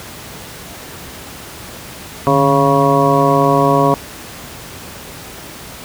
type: harmonic tone with a mistuned harmonic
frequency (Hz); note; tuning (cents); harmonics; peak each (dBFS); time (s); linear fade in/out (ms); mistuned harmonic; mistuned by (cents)
138.4; C#3; -2; 1 / 2 / 3 / 4 / 5 / 7 / 8; -17 / -17 / -17 / -17 / -17 / -17 / -17; 2.27-3.94; 0; 1; +120
effects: pink hiss -32 dBFS RMS until 5.84 s + high-pass 60 Hz 12 dB/octave

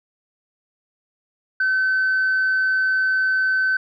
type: tone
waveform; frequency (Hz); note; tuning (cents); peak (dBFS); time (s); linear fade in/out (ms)
sine; 1528; G6; -45; -15; 1.6-3.77; 5
effects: tanh soft clip ceiling -14 dBFS

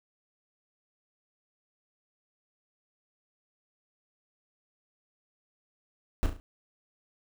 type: noise with echo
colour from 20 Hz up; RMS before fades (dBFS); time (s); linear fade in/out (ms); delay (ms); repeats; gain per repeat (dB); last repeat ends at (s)
brown; -23; 6.23-6.26; 0; 35; 4; -7; 6.4
effects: none

